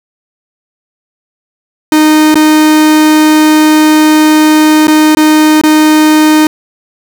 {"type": "tone with dropouts", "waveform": "45% pulse", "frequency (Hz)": 308.4, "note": "D#4", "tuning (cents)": -15, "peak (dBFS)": -3, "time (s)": [1.92, 6.47], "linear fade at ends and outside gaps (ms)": 2, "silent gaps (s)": [[2.344, 2.355], [4.871, 4.88], [5.15, 5.17], [5.614, 5.636]], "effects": []}